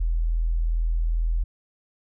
sine tone, 41.2 Hz, E1, in tune, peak -20 dBFS, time 0-1.44 s, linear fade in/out 10 ms, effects none

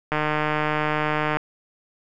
click train, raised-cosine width 0.5 ms, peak -8 dBFS, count 191, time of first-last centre 0.12-1.37 s, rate 152 Hz, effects none

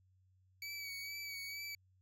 25% pulse tone with vibrato, 2274 Hz, C#7, 44 cents sharp, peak -39 dBFS, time 0.62-1.75 s, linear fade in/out 2 ms, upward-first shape sine, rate 2.2 Hz, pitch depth 32 cents each way, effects added 93 Hz sine -68 dBFS peak until 2.01 s

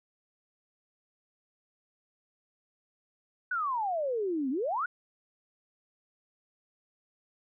sine exponential two-way sweep, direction down then up, 1516 to 250 to 1516 Hz, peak -28 dBFS, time 3.51-4.86 s, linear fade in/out 5 ms, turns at 4.5 s, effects none

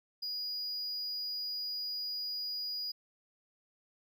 triangle tone, 4900 Hz, D#8, 27 cents flat, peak -34 dBFS, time 0.22-2.92 s, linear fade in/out 10 ms, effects none

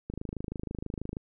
click train, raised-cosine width 3 ms, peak -22 dBFS, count 29, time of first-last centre 0.1-1.169 s, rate 26.2 Hz, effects none

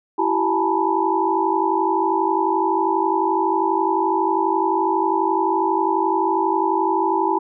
sine tone cluster, 333.3 / 383.9 / 848 / 900 / 980 Hz, E4 / G4 / G#5 / A5 / B5, +19 / -36 / +36 / +39 / -14 cents, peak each -23 dBFS, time 0.18-7.39 s, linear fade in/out 10 ms, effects none

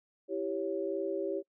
sine chord, C# diminished, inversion first, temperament equal, 329.6 / 392 / 554.4 Hz, E4 / G4 / C#5, 0 / 0 / 0 cents, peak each -37 / -34 / -36 dBFS, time 0.28-1.43 s, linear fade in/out 50 ms, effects noise-tail reverb RT60 0.1 s tail -24 dB re dry

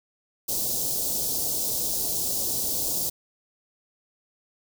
white band-stop noise, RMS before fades -27 dBFS, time 0.48-3.1 s, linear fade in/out 10 ms, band 700 to 4500 Hz, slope 24 dB/octave, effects none

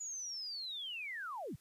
sine linear sweep, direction down, 6950 to 82.41 Hz, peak -40 dBFS, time 0-1.56 s, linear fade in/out 10 ms, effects white hiss -69 dBFS RMS until 1.6 s + resampled to 32000 Hz

